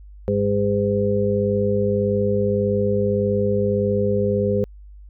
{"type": "harmonic tone", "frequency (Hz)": 101.7, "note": "G#2", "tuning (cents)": -36, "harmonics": [1, 2, 4, 5], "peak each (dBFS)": [-24, -23, -22, -22], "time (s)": [0.28, 4.64], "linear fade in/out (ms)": 0, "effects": ["added 50 Hz sine -39 dBFS peak until 5.09 s"]}